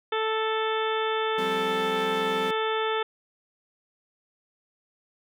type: harmonic tone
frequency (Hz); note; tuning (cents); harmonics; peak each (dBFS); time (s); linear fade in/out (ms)
440; A4; 0; 1 / 2 / 3 / 4 / 5 / 6 / 7 / 8; -27 / -31 / -31 / -35 / -39 / -40 / -40 / -36; 0.12-3.03; 5
type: chord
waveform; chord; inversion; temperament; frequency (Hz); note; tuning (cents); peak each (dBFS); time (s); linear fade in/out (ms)
sawtooth; F suspended second; none; equal; 174.61 / 196 / 261.6; F3 / G3 / C4; 0 / 0 / 0; -36 / -32 / -32; 1.38-2.51; 5
effects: none